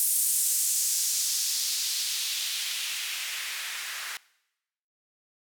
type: noise with band-pass filter sweep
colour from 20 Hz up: blue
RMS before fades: -29 dBFS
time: 0-4.17 s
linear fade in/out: 0 ms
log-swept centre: 10000 to 1600 Hz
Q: 1.5
effects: noise-tail reverb RT60 0.9 s tail -22 dB re dry